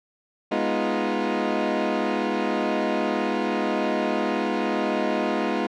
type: chord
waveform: 20% pulse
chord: F half-diminished seventh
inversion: first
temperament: equal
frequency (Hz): 207.7 / 246.9 / 311.1 / 349.2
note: Ab3 / Cb4 / Eb4 / F4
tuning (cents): 0 / 0 / 0 / 0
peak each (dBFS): -23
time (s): 0.51-5.67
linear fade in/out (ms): 10
effects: low-pass 3000 Hz 12 dB/octave